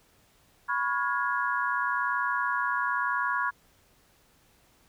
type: chord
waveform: sine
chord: C# dominant seventh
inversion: third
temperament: equal with one note detuned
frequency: 987.8 / 1108.7 / 1425.4 / 1661.2 Hz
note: B5 / C#6 / E#6 / G#6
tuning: 0 / 0 / +35 / 0 cents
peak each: -31 dBFS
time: 0.68-3.51 s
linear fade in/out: 20 ms
effects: pink hiss -63 dBFS RMS until 4.88 s